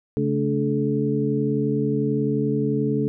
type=tone cluster; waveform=sine; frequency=138.2 / 216.8 / 288.2 / 430.9 Hz; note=C#3 / A3 / D4 / A4; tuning=-5 / -25 / -33 / -36 cents; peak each=-25 dBFS; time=0.17-3.08 s; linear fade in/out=0 ms; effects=none